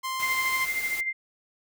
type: tone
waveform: sawtooth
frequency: 1046.5 Hz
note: C6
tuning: in tune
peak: -25 dBFS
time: 0.03-0.66 s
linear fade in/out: 20 ms
type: noise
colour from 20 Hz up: white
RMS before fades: -37 dBFS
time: 0.19-1.01 s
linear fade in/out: 10 ms
type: tone with tremolo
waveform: sine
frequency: 2093 Hz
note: C7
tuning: in tune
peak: -24 dBFS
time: 0.22-1.13 s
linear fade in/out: 10 ms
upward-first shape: sine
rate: 13 Hz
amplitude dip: 60%
effects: none